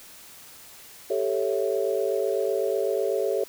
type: chord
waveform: sine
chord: A dominant seventh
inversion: third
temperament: equal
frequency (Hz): 392 / 440 / 554.4 / 659.3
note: G4 / A4 / C#5 / E5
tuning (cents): 0 / 0 / 0 / 0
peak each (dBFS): -27 / -27 / -28 / -32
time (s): 1.1-3.44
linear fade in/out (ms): 5
effects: white hiss -47 dBFS RMS until 3.48 s